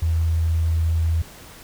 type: tone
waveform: sine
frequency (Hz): 81.7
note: E2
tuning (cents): -15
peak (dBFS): -17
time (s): 0.02-1.22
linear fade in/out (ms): 5
effects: pink hiss -43 dBFS RMS until 1.63 s